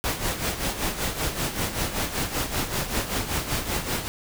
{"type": "noise with tremolo", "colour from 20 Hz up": "pink", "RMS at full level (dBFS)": -25, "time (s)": [0.04, 4.08], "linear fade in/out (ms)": 0, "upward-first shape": "sine", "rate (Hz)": 5.2, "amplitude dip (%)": 65, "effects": []}